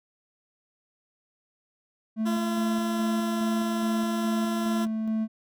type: tone with tremolo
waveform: triangle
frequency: 220 Hz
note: A3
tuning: in tune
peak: -22 dBFS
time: 2.16-5.28 s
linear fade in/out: 50 ms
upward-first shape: square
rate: 2.4 Hz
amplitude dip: 25%
type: tone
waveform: 15% pulse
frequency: 340.5 Hz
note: F4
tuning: 44 cents flat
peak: -24 dBFS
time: 2.25-4.86 s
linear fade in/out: 20 ms
effects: none